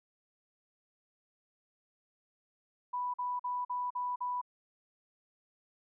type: tone bursts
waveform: sine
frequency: 987.8 Hz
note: B5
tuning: in tune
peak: -32 dBFS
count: 6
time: 2.93-4.415 s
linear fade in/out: 10 ms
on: 210 ms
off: 45 ms
effects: none